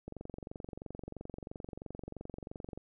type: click train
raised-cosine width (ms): 2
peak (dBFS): -29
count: 63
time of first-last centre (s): 0.08-2.776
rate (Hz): 23
effects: none